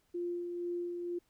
sine tone with tremolo, 349.2 Hz, F4, in tune, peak -33 dBFS, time 0.14-1.19 s, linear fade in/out 10 ms, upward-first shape sine, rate 2.1 Hz, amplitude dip 35%, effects pink hiss -74 dBFS RMS until 1.29 s

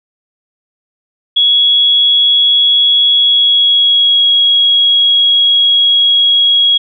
sine tone with pitch glide, 3348 to 3311 Hz, G#7 to G#7, +13 to -6 cents, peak -6 dBFS, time 1.36-6.78 s, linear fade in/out 10 ms, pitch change -19 cents, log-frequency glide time 3.13-4.24 s, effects none

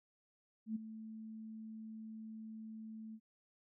sine tone with ADSR envelope, 220 Hz, A3, in tune, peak -34 dBFS, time 0.66-3.2 s, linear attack 96 ms, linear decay 12 ms, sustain -12 dB, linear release 59 ms, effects none

